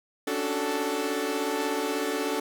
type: chord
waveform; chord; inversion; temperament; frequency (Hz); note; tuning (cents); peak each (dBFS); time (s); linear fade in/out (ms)
sawtooth; D major seventh; third; equal with one note detuned; 277.2 / 293.7 / 374.1 / 440; C#4 / D4 / F#4 / A4; 0 / 0 / +19 / 0; -31 / -28 / -30 / -26; 0.27-2.4; 5
effects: none